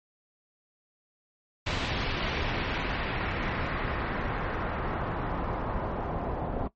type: noise with low-pass filter sweep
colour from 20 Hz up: pink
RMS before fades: -31 dBFS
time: 1.66-6.68 s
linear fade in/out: 10 ms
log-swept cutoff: 3600 to 750 Hz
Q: 1.3
effects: noise-tail reverb RT60 0.1 s tail -17 dB re dry + MP3 32 kbps